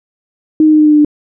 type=tone with pitch steps; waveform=sine; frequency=311.1 / 308.8 / 306.5 / 304.2 / 301.9 / 299.6 / 297.4 Hz; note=D#4 / D#4 / D#4 / D#4 / D4 / D4 / D4; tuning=0 / -13 / -26 / -39 / +48 / +35 / +22 cents; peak=-4 dBFS; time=0.6-1.048 s; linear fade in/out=2 ms; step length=64 ms; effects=none